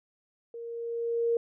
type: tone with level ramp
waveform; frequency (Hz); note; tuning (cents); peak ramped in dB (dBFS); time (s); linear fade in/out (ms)
sine; 466.2; A#4; 0; -38 to -22; 0.54-1.37; 2
effects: none